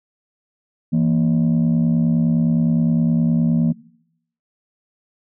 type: tone pair together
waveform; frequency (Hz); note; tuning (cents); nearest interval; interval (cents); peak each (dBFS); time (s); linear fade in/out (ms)
sine; 164.81 / 234.5; E3 / A#3; 0 / +11; tritone; 611; -15; 0.92-3.73; 20
effects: noise-tail reverb RT60 0.7 s tail -20 dB re dry + tanh soft clip ceiling -11 dBFS